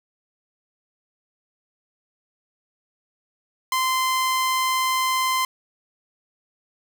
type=tone; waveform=sawtooth; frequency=1037 Hz; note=C6; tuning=16 cents flat; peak=-16 dBFS; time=3.72-5.45 s; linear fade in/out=2 ms; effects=8-bit